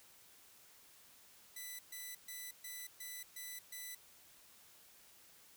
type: tone bursts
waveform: 5% pulse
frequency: 1991 Hz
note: B6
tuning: 14 cents sharp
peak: -35 dBFS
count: 7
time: 1.56-3.95 s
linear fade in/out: 5 ms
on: 230 ms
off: 130 ms
effects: white hiss -63 dBFS RMS until 5.56 s